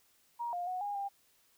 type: tone with pitch steps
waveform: sine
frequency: 946 / 706 / 735 / 816 / 797 Hz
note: A#5 / F5 / F#5 / G#5 / G5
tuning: +25 / +19 / -12 / -31 / +28 cents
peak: -34 dBFS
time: 0.39-1.09 s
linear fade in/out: 20 ms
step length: 140 ms
effects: white hiss -69 dBFS RMS until 1.57 s